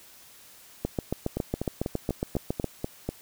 two click trains, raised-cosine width 2 ms, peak -13 / -15 dBFS, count 14 / 8, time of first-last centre 0.85-2.643 / 1.37-3.09 s, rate 7.25 / 4.07 Hz, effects white hiss -52 dBFS RMS until 3.21 s

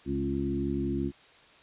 harmonic tone with a mistuned harmonic, 69.3 Hz, C#2, in tune, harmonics 1 / 2 / 3 / 4 / 5, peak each -36 / -36 / -34 / -32 / -33 dBFS, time 0.05-1.12 s, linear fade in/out 50 ms, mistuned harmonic 4, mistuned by -19 cents, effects white hiss -56 dBFS RMS until 1.62 s + resampled to 8000 Hz

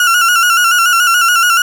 35% pulse tone with vibrato, 1404 Hz, F6, 9 cents sharp, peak -6 dBFS, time 0-1.62 s, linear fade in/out 2 ms, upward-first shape square, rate 7 Hz, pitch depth 54 cents each way, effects none

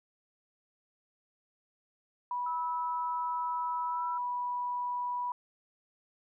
sine tone, 980 Hz, B5, 14 cents flat, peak -31 dBFS, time 2.31-5.32 s, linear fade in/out 2 ms
sine tone with pitch glide, 1300 to 1331.9 Hz, E6 to E6, -24 to +17 cents, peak -38 dBFS, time 2.46-4.18 s, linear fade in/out 5 ms, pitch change +41 cents, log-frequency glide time 3.86-4.04 s
effects none

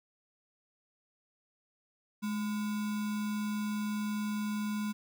sine tone with sample-and-hold, 210.7 Hz, G#3, 25 cents sharp, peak -31 dBFS, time 2.22-4.93 s, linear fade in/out 20 ms, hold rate 1225 Hz, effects none

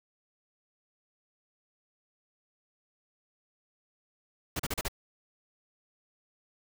pink noise bursts, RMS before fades -32 dBFS, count 5, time 4.56-4.883 s, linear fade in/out 5 ms, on 35 ms, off 37 ms, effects none

